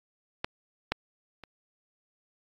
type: clicks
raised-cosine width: 0.3 ms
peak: -13 / -10 / -28 dBFS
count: 3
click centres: 0.445 / 0.92 / 1.437 s
effects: AAC 48 kbps